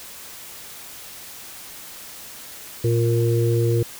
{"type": "harmonic tone", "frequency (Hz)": 116.54, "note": "A#2", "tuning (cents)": 0, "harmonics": [1, 3, 4], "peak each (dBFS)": [-18, -23, -24], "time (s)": [2.84, 3.83], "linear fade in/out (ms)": 5, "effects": ["white hiss -39 dBFS RMS until 3.99 s"]}